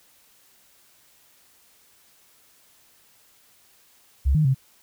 sine tone with pitch steps, 68 / 154.1 / 132.9 Hz, C#2 / D#3 / C3, -33 / -16 / +27 cents, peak -16 dBFS, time 4.25-4.547 s, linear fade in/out 20 ms, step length 99 ms, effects white hiss -58 dBFS RMS until 4.82 s

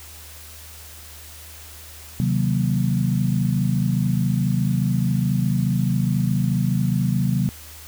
sine chord, C half-diminished seventh, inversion none, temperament equal, 130.81 / 155.56 / 185 / 233.1 Hz, C3 / Eb3 / Gb3 / Bb3, 0 / 0 / 0 / 0 cents, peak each -21 / -26 / -22 / -27 dBFS, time 2.2-7.49 s, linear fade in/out 0 ms, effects added 77 Hz sine -43 dBFS peak until 7.87 s + white hiss -42 dBFS RMS until 7.87 s

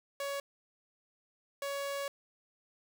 sawtooth tone bursts at uneven times, 560 Hz, C#5, 18 cents sharp, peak -31 dBFS, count 2, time 0.2-0.4 / 1.62-2.08 s, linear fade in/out 2 ms, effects none

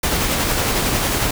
pink noise with tremolo, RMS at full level -18 dBFS, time 0.03-1.31 s, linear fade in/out 5 ms, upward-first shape sine, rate 11 Hz, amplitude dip 25%, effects none

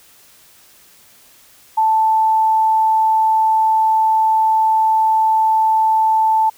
sine tone, 880 Hz, A5, in tune, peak -11 dBFS, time 1.77-6.5 s, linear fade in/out 10 ms, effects white hiss -48 dBFS RMS until 6.57 s

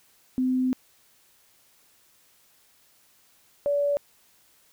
sine tone pair in turn, 256.3 / 573.9 Hz, C4 / D5, -36 / -40 cents, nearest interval octave + major second, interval 1396 cents, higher second, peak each -21 dBFS, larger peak neither, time 0.38-0.73 / 3.66-3.97 s, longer first, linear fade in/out 0 ms, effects white hiss -61 dBFS RMS until 4.72 s

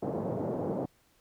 white band-pass noise, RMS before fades -33 dBFS, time 0.02-0.86 s, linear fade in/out 10 ms, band 110 to 620 Hz, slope 24 dB/octave, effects pink hiss -67 dBFS RMS until 1.2 s

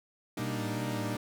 sawtooth chord, Eb major seventh, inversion first, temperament equal, 196 / 233.1 / 293.7 / 311.1 Hz, G3 / Bb3 / D4 / Eb4, 0 / 0 / 0 / 0 cents, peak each -35 dBFS, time 0.37-1.17 s, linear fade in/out 5 ms
triangle tone with vibrato, 118.3 Hz, A#2, 26 cents sharp, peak -34 dBFS, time 0.39-1.16 s, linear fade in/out 5 ms, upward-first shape sine, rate 2.7 Hz, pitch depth 120 cents each way
effects none

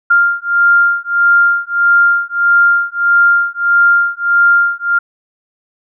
sine beating tone pair, 1396.9 / 1398.5 Hz, F6 / F6, 0 / +2 cents, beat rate 1.6 Hz, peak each -11 dBFS, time 0.1-4.99 s, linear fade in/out 10 ms, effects none

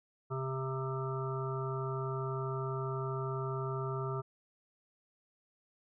harmonic tone, 132.3 Hz, C3, 20 cents sharp, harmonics 1 / 3 / 5 / 7 / 9 / 10, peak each -36 / -39 / -46 / -47 / -43 / -45 dBFS, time 0.3-4.22 s, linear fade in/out 20 ms, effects none

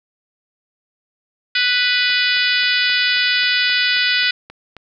harmonic tone, 494.4 Hz, B4, 2 cents sharp, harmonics 3 / 4 / 5 / 6 / 7 / 8 / 9 / 10, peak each -20 / -21 / -22 / -23 / -23 / -24 / -25 / -25 dBFS, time 1.55-4.31 s, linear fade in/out 5 ms
click train, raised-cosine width 0.3 ms, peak -20 dBFS, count 11, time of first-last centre 2.1-4.767 s, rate 3.75 Hz
effects none

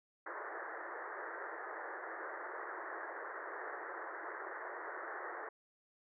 white band-pass noise, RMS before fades -45 dBFS, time 0.26-5.49 s, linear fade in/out 5 ms, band 330 to 1900 Hz, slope 96 dB/octave, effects none

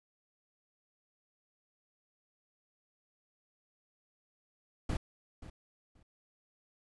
brown noise with echo, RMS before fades -33 dBFS, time 4.89-4.97 s, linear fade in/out 5 ms, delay 530 ms, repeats 2, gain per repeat -15 dB, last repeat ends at 6.03 s, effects resampled to 24000 Hz

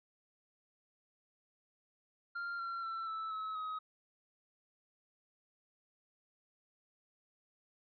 triangle tone with pitch steps, 1393 / 1366.7 / 1340.9 / 1315.6 / 1290.7 / 1266.4 Hz, F6 / F6 / E6 / E6 / E6 / D#6, -5 / -38 / +29 / -4 / -37 / +30 cents, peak -36 dBFS, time 2.35-3.79 s, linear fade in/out 10 ms, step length 240 ms, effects resampled to 11025 Hz

